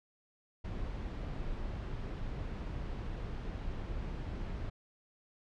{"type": "noise", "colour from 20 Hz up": "brown", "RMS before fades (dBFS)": -39, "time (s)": [0.64, 4.7], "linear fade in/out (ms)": 10, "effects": ["low-pass 4000 Hz 12 dB/octave"]}